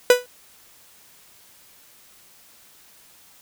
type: tone with exponential decay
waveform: 45% pulse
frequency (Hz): 493.9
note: B4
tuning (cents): 0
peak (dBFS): -7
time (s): 0.1-0.26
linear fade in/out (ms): 2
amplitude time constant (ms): 33
effects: white hiss -52 dBFS RMS until 3.41 s